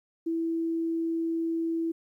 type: tone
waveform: sine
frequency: 329.6 Hz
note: E4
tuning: in tune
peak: -26 dBFS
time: 0.26-1.92 s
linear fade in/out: 10 ms
effects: 11-bit